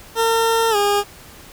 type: tone with pitch glide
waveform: 20% pulse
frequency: 455.1 to 407.8 Hz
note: A#4 to G#4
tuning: -42 to -32 cents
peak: -10 dBFS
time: 0.15-1.04 s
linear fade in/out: 50 ms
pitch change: -190 cents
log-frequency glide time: 0.7-0.76 s
effects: pink hiss -42 dBFS RMS until 1.52 s